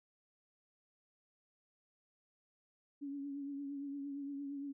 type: tone with vibrato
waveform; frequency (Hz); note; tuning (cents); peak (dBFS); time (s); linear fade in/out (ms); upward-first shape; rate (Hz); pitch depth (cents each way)
sine; 281; C#4; +24; -40; 3.01-4.73; 20; triangle; 8.7; 43
effects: none